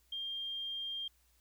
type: tone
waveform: sine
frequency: 3200 Hz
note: G7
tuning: 35 cents sharp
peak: -37 dBFS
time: 0.12-1.08 s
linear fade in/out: 5 ms
effects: added 60 Hz sine -70 dBFS peak until 1.4 s + white hiss -72 dBFS RMS until 1.4 s